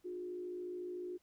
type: tone with frequency modulation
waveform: sine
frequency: 358.7 Hz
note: F4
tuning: 46 cents sharp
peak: -40 dBFS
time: 0.04-1.18 s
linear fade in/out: 20 ms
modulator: 53.8 Hz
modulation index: 0.5
effects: pink hiss -75 dBFS RMS until 1.22 s